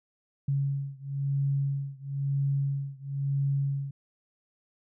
sine beating tone pair, 138.59 / 139.59 Hz, C#3 / C#3, 0 / +12 cents, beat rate 1 Hz, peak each -29 / -30 dBFS, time 0.48-3.91 s, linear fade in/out 5 ms, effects none

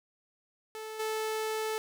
sawtooth tone with level steps, 436.8 Hz, A4, 13 cents flat, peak -35 / -27 dBFS, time 0.75-1.78 s, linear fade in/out 0 ms, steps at 0.99 s, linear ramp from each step 10 ms, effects none

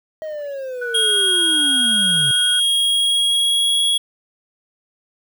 triangle linear sweep, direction down, 632 to 128.6 Hz, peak -23 dBFS, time 0.22-2.31 s, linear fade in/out 0 ms
sine tone with vibrato, 1480 Hz, F#6, in tune, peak -24 dBFS, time 0.81-2.6 s, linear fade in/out 10 ms, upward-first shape sine, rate 11 Hz, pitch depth 9 cents each way
square tone with pitch glide, 3264 to 3329 Hz, G#7 to G#7, -31 to +3 cents, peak -15 dBFS, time 0.94-3.98 s, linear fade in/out 10 ms, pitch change +34 cents, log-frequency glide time 2.52-3.84 s
effects 8-bit

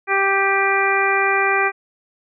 harmonic tone with a mistuned harmonic, 392 Hz, G4, in tune, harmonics 1 / 2 / 3 / 4 / 5 / 6, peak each -22 / -22 / -22 / -22 / -22 / -22 dBFS, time 0.07-1.72 s, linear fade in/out 50 ms, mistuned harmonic 6, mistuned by +23 cents, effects none

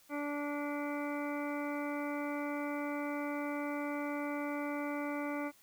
harmonic tone, 290.6 Hz, D4, 18 cents flat, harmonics 1 / 2 / 3 / 4 / 5 / 7 / 8, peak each -37 / -41 / -45 / -46 / -47 / -47 / -49 dBFS, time 0.09-5.52 s, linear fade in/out 50 ms, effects white hiss -64 dBFS RMS until 5.62 s

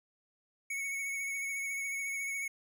square tone with vibrato, 2217 Hz, C#7, in tune, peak -35 dBFS, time 0.7-2.48 s, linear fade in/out 5 ms, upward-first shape triangle, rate 14 Hz, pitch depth 28 cents each way, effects none

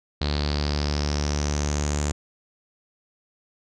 sawtooth tone with low-pass filter sweep, 73.42 Hz, D2, in tune, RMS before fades -25 dBFS, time 0.21-2.12 s, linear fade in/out 5 ms, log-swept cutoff 4200 to 7200 Hz, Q 6.9, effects none

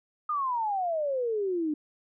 sine exponential sweep, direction down, 1244.5 to 293.7 Hz, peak -26 dBFS, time 0.29-1.74 s, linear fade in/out 5 ms, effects none

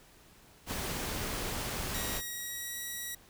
pink noise, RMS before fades -36 dBFS, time 0.66-2.22 s, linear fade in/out 50 ms
5% pulse tone with pitch glide, 1900 to 1923.2 Hz, A#6 to B6, +33 to -46 cents, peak -27 dBFS, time 1.94-3.15 s, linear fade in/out 5 ms, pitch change +21 cents, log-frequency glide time 2.24-2.79 s
effects pink hiss -59 dBFS RMS until 3.29 s

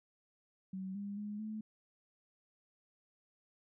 sine tone with pitch steps, 189.4 / 201.7 / 207.9 / 216.1 Hz, F#3 / G3 / G#3 / A3, +41 / +50 / +2 / -31 cents, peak -39 dBFS, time 0.73-1.61 s, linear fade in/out 5 ms, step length 220 ms, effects none

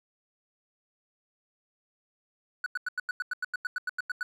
triangle tone bursts, 1480 Hz, F#6, in tune, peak -26 dBFS, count 15, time 2.64-4.23 s, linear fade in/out 2 ms, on 22 ms, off 90 ms, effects none

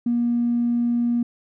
triangle tone with tanh clipping, 238.2 Hz, A#3, 38 cents sharp, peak -18 dBFS, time 0.06-1.23 s, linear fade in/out 5 ms, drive 4 dB, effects none

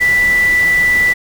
sine tone in noise, 1975 Hz, B6, in tune, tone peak -9 dBFS, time 0-1.14 s, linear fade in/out 20 ms, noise pink, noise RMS -26 dBFS, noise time 0-1.14 s, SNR +14 dB, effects none

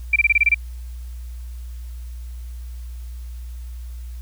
sine tone bursts, 2349 Hz, D7, in tune, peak -11 dBFS, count 8, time 0.13-0.545 s, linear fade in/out 5 ms, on 30 ms, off 25 ms, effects added 60 Hz sine -30 dBFS peak until 4.21 s + white hiss -53 dBFS RMS until 4.21 s

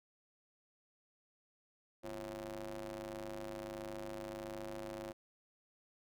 sawtooth ring-modulated tone, 101.5 Hz, G#2, 39 cents flat, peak -36 dBFS, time 2.03-5.13 s, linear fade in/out 20 ms, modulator 443 Hz, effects none

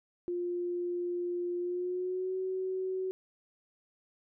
sine tone with pitch glide, 352 to 375.1 Hz, F4 to F#4, +14 to +24 cents, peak -31 dBFS, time 0.28-3.11 s, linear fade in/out 0 ms, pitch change +110 cents, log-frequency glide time 1.59-2.36 s, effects none

